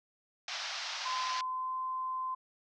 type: band-pass noise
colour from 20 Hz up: white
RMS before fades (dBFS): -39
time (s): 0.48-1.41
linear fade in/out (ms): 2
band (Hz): 660 to 5700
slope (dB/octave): 48
type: tone with pitch glide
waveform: sine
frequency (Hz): 1026 to 1033.7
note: C6 to C6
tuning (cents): -34 to -21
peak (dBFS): -33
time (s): 1.05-2.35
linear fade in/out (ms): 10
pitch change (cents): +13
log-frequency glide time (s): 1.49-1.76
effects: none